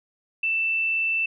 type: tone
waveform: sine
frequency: 2661 Hz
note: E7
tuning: 16 cents sharp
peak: -21 dBFS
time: 0.43-1.26 s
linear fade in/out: 5 ms
effects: none